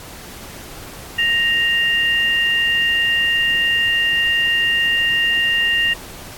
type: tone pair together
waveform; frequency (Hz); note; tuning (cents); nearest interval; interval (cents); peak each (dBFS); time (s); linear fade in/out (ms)
sine; 1867 / 2796; A#6 / F7; +2 / +1; perfect fifth; 699; -17; 1.18-5.94; 10
effects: pink hiss -36 dBFS RMS until 6.37 s + AAC 64 kbps